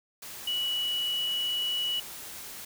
sine tone in noise, 2938 Hz, F#7, 13 cents flat, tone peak -27 dBFS, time 0.47-2 s, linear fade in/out 5 ms, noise white, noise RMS -42 dBFS, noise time 0.22-2.65 s, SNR +12 dB, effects none

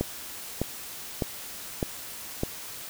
click train, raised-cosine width 2 ms, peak -12 dBFS, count 5, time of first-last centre 0.01-2.434 s, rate 1.65 Hz, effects white hiss -40 dBFS RMS until 2.89 s

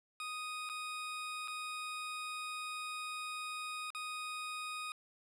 20% pulse tone with dropouts, 1244.5 Hz, D#6, in tune, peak -35 dBFS, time 0.2-4.92 s, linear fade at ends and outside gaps 1 ms, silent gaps 0.691-0.697 / 1.476-1.481 / 3.904-3.948 s, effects low-pass 12000 Hz 12 dB/octave

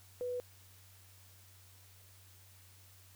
sine tone, 493.9 Hz, B4, in tune, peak -35 dBFS, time 0.21-0.4 s, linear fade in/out 0 ms, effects added 94 Hz sine -60 dBFS peak until 3.15 s + white hiss -62 dBFS RMS until 3.15 s

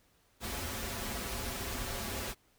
pink noise with comb filter, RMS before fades -38 dBFS, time 0.4-2.35 s, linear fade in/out 50 ms, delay 6.5 ms, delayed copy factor -0.85, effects pink hiss -69 dBFS RMS until 2.58 s

